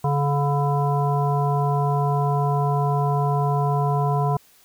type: harmonic tone with a mistuned harmonic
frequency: 142.7 Hz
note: D3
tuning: 49 cents flat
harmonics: 1 / 3 / 5 / 7 / 9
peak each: -20 / -28 / -26 / -26 / -40 dBFS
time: 0.04-4.37 s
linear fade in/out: 5 ms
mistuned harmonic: 9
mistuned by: +56 cents
effects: white hiss -55 dBFS RMS until 4.64 s